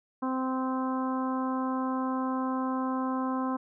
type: harmonic tone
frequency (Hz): 260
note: C4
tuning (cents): -11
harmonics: 1 / 2 / 3 / 4 / 5 / 6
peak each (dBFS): -29 / -38 / -38 / -34 / -41 / -49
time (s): 0.22-3.57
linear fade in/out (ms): 10
effects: none